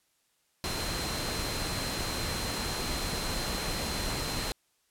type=tone in noise; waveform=sine; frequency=4129 Hz; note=C8; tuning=24 cents flat; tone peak=-39 dBFS; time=0.64-4.52 s; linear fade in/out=0 ms; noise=pink; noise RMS=-33 dBFS; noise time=0.64-4.52 s; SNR=-9 dB; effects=white hiss -72 dBFS RMS until 4.9 s + low-pass 12000 Hz 12 dB/octave